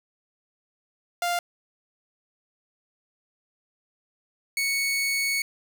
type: tone pair in turn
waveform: sawtooth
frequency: 698.5 / 2218 Hz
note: F5 / C#7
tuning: 0 / 0 cents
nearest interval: octave + minor sixth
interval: 2000 cents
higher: second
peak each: -20 / -20 dBFS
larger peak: neither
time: 1.22-1.39 / 4.57-5.42 s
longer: second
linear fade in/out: 2 ms
effects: none